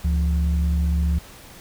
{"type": "tone pair together", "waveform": "sine", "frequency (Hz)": [72.3, 172.31], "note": ["D2", "F3"], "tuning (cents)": [-27, -23], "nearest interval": "octave + minor third", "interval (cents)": 1504, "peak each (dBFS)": [-17, -25], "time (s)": [0.04, 1.19], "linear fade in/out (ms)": 10, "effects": ["tanh soft clip ceiling -12 dBFS", "pink hiss -44 dBFS RMS until 1.6 s"]}